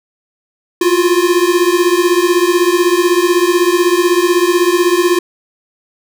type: beating tone pair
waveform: square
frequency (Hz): 344.5 / 360.5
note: F4 / F#4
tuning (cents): -24 / -45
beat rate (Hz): 16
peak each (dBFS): -13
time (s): 0.81-5.19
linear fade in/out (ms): 5
effects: none